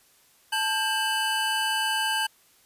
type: tone cluster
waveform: square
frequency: 878 / 1593 / 2980 Hz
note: A5 / G6 / F#7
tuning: -4 / +27 / +12 cents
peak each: -29 dBFS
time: 0.52-2.27 s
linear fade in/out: 10 ms
effects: white hiss -60 dBFS RMS until 2.65 s + resampled to 32000 Hz